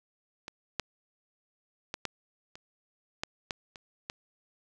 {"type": "clicks", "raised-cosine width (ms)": 0.2, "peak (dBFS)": [-22, -12, -17, -14, -28, -14, -15, -28, -18], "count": 9, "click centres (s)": [0.481, 0.797, 1.941, 2.053, 2.555, 3.235, 3.508, 3.758, 4.099], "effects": []}